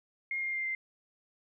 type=tone with pitch steps; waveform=sine; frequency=2135 / 2119 / 2103 / 2087 Hz; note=C7 / C7 / C7 / C7; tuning=+34 / +21 / +8 / -5 cents; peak=-31 dBFS; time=0.31-0.75 s; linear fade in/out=2 ms; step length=110 ms; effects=none